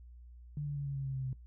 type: tone with pitch steps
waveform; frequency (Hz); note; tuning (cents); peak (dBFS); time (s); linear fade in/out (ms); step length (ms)
sine; 146.83 / 144.31 / 141.83 / 139.39 / 137 / 134.64 / 132.33 / 130.06; D3 / D3 / C#3 / C#3 / C#3 / C3 / C3 / C3; 0 / -30 / +40 / +10 / -20 / +50 / +20 / -10; -34; 0.57-1.33; 2; 95
effects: noise-tail reverb RT60 0.1 s tail -18 dB re dry + added 60 Hz sine -50 dBFS peak until 1.46 s